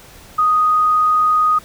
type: tone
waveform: sine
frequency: 1244.5 Hz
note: D#6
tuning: in tune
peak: -11 dBFS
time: 0.38-1.59 s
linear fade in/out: 10 ms
effects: pink hiss -42 dBFS RMS until 1.64 s